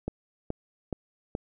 click train, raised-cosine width 2 ms, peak -17 dBFS, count 4, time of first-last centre 0.08-1.351 s, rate 2.36 Hz, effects none

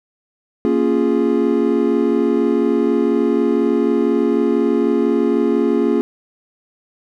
triangle chord, Bb minor seventh, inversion none, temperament equal, 233.1 / 277.2 / 349.2 / 415.3 Hz, Bb3 / Db4 / F4 / Ab4, 0 / 0 / 0 / 0 cents, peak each -17 dBFS, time 0.65-6.01 s, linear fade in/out 0 ms, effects none

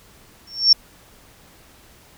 sine tone with exponential growth, 5460 Hz, F8, 40 cents flat, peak -5 dBFS, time 0.47-0.73 s, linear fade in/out 5 ms, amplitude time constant 56 ms, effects pink hiss -50 dBFS RMS until 2.17 s

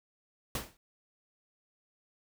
pink noise with exponential decay, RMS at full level -31 dBFS, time 0.55-0.77 s, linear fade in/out 2 ms, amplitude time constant 46 ms, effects none

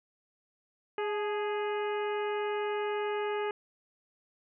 harmonic tone with a mistuned harmonic, 414.5 Hz, G#4, 3 cents flat, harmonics 1 / 2 / 3 / 4 / 5 / 6 / 7, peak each -31 / -37 / -41 / -43 / -45 / -47 / -48 dBFS, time 0.98-3.51 s, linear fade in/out 2 ms, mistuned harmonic 2, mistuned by +48 cents, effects none

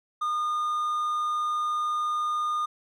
triangle tone, 1219 Hz, D#6, 36 cents flat, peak -23 dBFS, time 0.21-2.66 s, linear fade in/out 10 ms, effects none

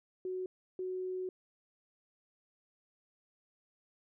sine tone bursts at uneven times, 370.1 Hz, F#4, in tune, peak -35 dBFS, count 2, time 0.25-0.46 / 0.79-1.29 s, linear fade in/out 2 ms, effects none

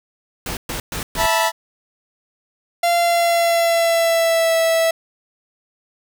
pink noise bursts, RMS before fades -26 dBFS, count 4, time 0.46-1.26 s, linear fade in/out 2 ms, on 110 ms, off 120 ms
sawtooth chord, E suspended fourth, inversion none, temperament equal with one note detuned, 659.3 / 880 / 975.9 Hz, E5 / A5 / B5, 0 / 0 / -21 cents, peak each -16 dBFS, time 1.16-1.52 s, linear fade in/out 50 ms
45% pulse tone with pitch glide, 689 to 656 Hz, F5 to E5, -24 to -9 cents, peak -14 dBFS, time 2.83-4.91 s, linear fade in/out 5 ms, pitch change -85 cents, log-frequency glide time 2.98-4.56 s
effects none

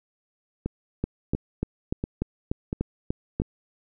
two click trains, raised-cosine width 3 ms, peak -12 / -14 dBFS, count 9 / 5, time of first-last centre 1.04-3.4 / 0.66-3.419 s, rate 3.39 / 1.45 Hz, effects none

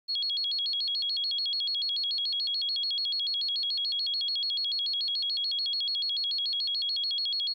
sine tone with vibrato, 3786 Hz, A#7, 26 cents sharp, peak -27 dBFS, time 0.08-7.54 s, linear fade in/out 20 ms, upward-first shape square, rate 6.9 Hz, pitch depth 230 cents each way, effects 11-bit

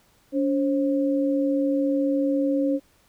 sine tone pair together, 284 / 534 Hz, C#4 / C5, +42 / +35 cents, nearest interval major seventh, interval 1093 cents, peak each -21 / -25 dBFS, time 0.32-2.8 s, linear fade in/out 50 ms, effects pink hiss -61 dBFS RMS until 3.08 s

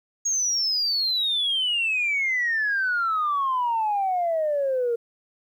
sine exponential sweep, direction down, 6630 to 460.4 Hz, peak -20 dBFS, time 0.25-4.96 s, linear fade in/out 10 ms, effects tanh soft clip ceiling -17 dBFS + 10-bit

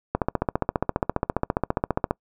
click train, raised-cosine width 1 ms, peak -7 dBFS, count 30, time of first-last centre 0.15-2.109 s, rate 14.8 Hz, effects noise-tail reverb RT60 0.1 s tail -26 dB re dry

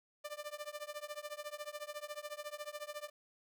sawtooth tone with tremolo, 594 Hz, D5, 20 cents sharp, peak -35 dBFS, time 0.24-3.1 s, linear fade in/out 10 ms, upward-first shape triangle, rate 14 Hz, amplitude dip 100%, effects none

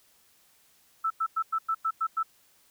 sine tone bursts, 1318.5 Hz, E6, in tune, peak -24 dBFS, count 8, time 1.04-2.231 s, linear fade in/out 10 ms, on 64 ms, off 97 ms, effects white hiss -63 dBFS RMS until 2.7 s

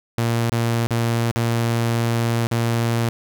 sawtooth tone with dropouts, 116.5 Hz, A#2, 1 cent flat, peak -14 dBFS, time 0.18-3.09 s, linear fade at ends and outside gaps 0 ms, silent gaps 0.497-0.52 / 0.87-0.907 / 1.314-1.36 / 2.47-2.513 s, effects none

